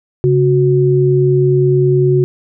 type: tone pair together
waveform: sine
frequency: 137.35 / 367 Hz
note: C#3 / F#4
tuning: -16 / -14 cents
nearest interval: octave + perfect fourth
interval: 1702 cents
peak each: -11 dBFS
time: 0.24-2.24 s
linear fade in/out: 0 ms
effects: none